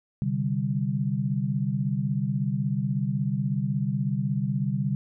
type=chord; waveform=sine; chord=C suspended second; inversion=none; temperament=just; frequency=130.81 / 147.16 / 196.22 Hz; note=C3 / D3 / G3; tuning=0 / +4 / +2 cents; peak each=-28 dBFS; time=0.22-4.95 s; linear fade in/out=0 ms; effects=none